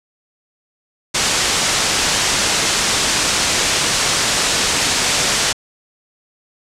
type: low-pass noise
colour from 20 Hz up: white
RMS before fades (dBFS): -17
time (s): 1.14-5.53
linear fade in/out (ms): 10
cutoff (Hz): 7900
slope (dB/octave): 24
effects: low-pass 12000 Hz 12 dB/octave